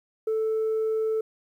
sine tone, 440 Hz, A4, in tune, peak -21 dBFS, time 0.27-1.21 s, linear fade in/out 5 ms, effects tanh soft clip ceiling -21 dBFS + 10-bit

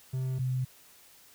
triangle / sine tone pair in turn, 130 / 128.51 Hz, C3 / C3, -11 / -31 cents, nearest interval unison, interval 20 cents, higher first, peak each -27 dBFS, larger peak neither, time 0.13-0.39 / 0.39-0.65 s, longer neither, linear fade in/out 10 ms, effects white hiss -57 dBFS RMS until 1.34 s

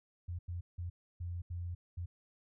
sine tone bursts at uneven times, 87.4 Hz, F2, 2 cents sharp, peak -37 dBFS, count 6, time 0.28-0.39 / 0.48-0.61 / 0.78-0.9 / 1.2-1.42 / 1.5-1.75 / 1.97-2.06 s, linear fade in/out 10 ms, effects none

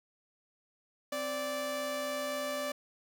sawtooth tone pair together, 260.2 / 584.1 Hz, C4 / D5, -9 / -10 cents, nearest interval octave + major second, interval 1399 cents, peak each -38 / -30 dBFS, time 1.12-2.72 s, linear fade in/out 5 ms, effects none

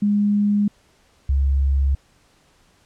sine tone pair in turn, 205.5 / 68.58 Hz, G#3 / C#2, -18 / -18 cents, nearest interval octave + perfect fifth, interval 1900 cents, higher first, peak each -15 dBFS, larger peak neither, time 0.02-0.68 / 1.29-1.95 s, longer neither, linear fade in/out 5 ms, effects pink hiss -58 dBFS RMS until 2.85 s + low-pass 9000 Hz 12 dB/octave

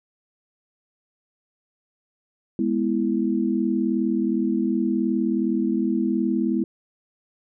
sine chord, E major, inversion first, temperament equal, 207.7 / 246.9 / 329.6 Hz, G#3 / B3 / E4, 0 / 0 / 0 cents, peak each -24 dBFS, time 2.59-6.64 s, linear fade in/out 2 ms, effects none

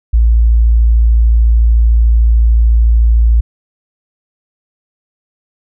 sine tone, 56.8 Hz, A#1, 44 cents flat, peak -5 dBFS, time 0.13-3.41 s, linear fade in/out 10 ms, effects none

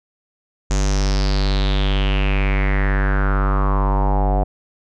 square tone with low-pass filter sweep, 48.92 Hz, G1, 3 cents flat, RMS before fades -17 dBFS, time 0.7-4.44 s, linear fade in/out 10 ms, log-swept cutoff 6800 to 710 Hz, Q 5.5, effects none

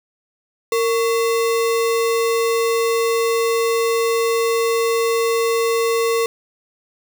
sine tone with sample-and-hold, 460 Hz, A#4, 23 cents flat, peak -15 dBFS, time 0.72-6.26 s, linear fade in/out 2 ms, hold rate 1575 Hz, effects none

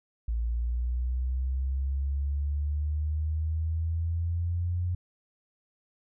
sine linear sweep, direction up, 56.5 to 89.4 Hz, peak -26 dBFS, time 0.28-4.95 s, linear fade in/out 5 ms, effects none

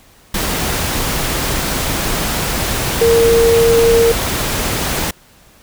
sine tone in noise, 462 Hz, A#4, 16 cents flat, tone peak -8 dBFS, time 3.01-4.12 s, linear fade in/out 5 ms, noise pink, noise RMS -18 dBFS, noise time 0.34-5.11 s, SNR +7 dB, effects pink hiss -47 dBFS RMS until 5.62 s

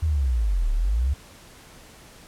sine linear two-way sweep, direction down then up, 82.2 to 34.3 to 72.2 Hz, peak -19 dBFS, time 0.02-1.14 s, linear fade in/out 10 ms, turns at 0.72 s, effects pink hiss -48 dBFS RMS until 2.27 s + low-pass 12000 Hz 12 dB/octave

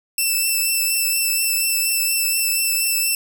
5% pulse tone with vibrato, 2660 Hz, E7, 15 cents sharp, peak -9 dBFS, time 0.18-3.15 s, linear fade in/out 2 ms, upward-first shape triangle, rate 4.2 Hz, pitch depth 23 cents each way, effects none

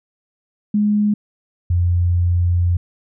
sine tone pair in turn, 208.6 / 87.71 Hz, G#3 / F2, +8 / +8 cents, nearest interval octave + minor third, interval 1500 cents, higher first, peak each -13 dBFS, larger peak neither, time 0.74-1.14 / 1.7-2.77 s, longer second, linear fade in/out 5 ms, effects none

